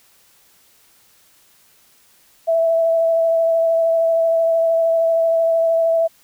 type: tone with vibrato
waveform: sine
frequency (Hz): 659.3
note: E5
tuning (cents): 0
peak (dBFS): -13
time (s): 2.47-6.08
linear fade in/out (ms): 20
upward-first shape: sine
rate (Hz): 13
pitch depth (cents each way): 13
effects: white hiss -54 dBFS RMS until 6.23 s